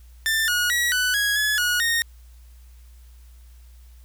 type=tone with pitch steps; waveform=sawtooth; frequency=1782 / 1449 / 1921 / 1493 / 1659 / 1703 / 1453 / 1852 Hz; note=A6 / F#6 / B6 / F#6 / G#6 / G#6 / F#6 / A#6; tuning=+22 / -37 / -48 / +15 / -2 / +43 / -32 / -12 cents; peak=-16 dBFS; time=0.26-2.02 s; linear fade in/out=0 ms; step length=220 ms; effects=added 60 Hz sine -44 dBFS peak until 4.04 s + white hiss -60 dBFS RMS until 4.04 s